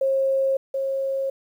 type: tone pair in turn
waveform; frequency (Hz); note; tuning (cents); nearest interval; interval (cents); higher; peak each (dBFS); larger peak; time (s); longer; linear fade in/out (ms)
sine; 538 / 540.5; C5 / C#5; +48 / -44; unison; 8; second; -18 / -22; first; 0.01-0.57 / 0.74-1.3; neither; 5
effects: 9-bit